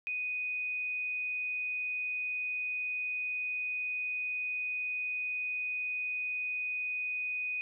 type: tone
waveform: sine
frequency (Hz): 2489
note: D#7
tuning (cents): 0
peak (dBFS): -32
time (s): 0.07-7.61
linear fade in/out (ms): 0
effects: none